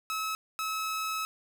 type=tone pair in turn; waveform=sawtooth; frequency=1292 / 1292 Hz; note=E6 / E6; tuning=-35 / -35 cents; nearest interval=unison; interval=0 cents; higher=neither; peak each=-27 dBFS; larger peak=neither; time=0.1-0.35 / 0.59-1.25 s; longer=second; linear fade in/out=0 ms; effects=none